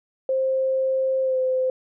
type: tone with pitch glide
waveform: sine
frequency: 527 to 516.2 Hz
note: C5 to C5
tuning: +12 to -23 cents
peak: -19 dBFS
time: 0.29-1.7 s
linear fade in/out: 2 ms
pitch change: -35 cents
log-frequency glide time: 1.22-1.38 s
effects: none